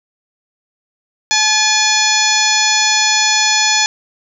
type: harmonic tone with a mistuned harmonic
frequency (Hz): 859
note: A5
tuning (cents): -42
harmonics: 1 / 2 / 3 / 4 / 5 / 6 / 7 / 8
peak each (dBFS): -19 / -19 / -19 / -19 / -19 / -19 / -19 / -19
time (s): 1.31-3.86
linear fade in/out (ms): 0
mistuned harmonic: 3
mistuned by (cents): -92
effects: none